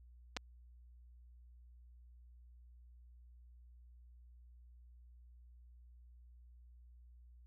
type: clicks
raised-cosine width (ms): 0.2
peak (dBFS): -22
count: 2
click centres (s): 0.366 / 0.37
effects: added 60 Hz sine -57 dBFS peak until 7.46 s